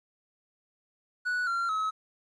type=tone with pitch steps; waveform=triangle; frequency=1475 / 1376.2 / 1284.1 Hz; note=F#6 / F6 / E6; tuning=-6 / -26 / -46 cents; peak=-25 dBFS; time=1.25-1.91 s; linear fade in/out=20 ms; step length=220 ms; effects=resampled to 22050 Hz + 11-bit